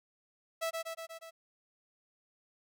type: tone with echo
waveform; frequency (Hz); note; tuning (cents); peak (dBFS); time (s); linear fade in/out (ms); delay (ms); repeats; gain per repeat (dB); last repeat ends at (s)
sawtooth; 656; E5; -9; -28; 0.61-0.71; 20; 120; 5; -3; 1.31
effects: none